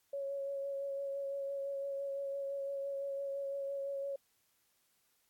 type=tone with vibrato; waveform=sine; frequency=554.4 Hz; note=C#5; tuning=in tune; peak=-36 dBFS; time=0.13-4.16 s; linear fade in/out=5 ms; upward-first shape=sine; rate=5.9 Hz; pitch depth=16 cents each way; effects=white hiss -75 dBFS RMS until 5.29 s + AAC 64 kbps